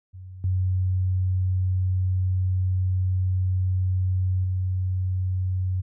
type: tone with level steps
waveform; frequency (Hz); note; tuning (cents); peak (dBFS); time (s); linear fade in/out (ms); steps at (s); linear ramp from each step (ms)
sine; 92.7; F#2; +4; -37 / -20 / -22; 0.13-5.82; 20; 0.44 / 4.44; 2
effects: none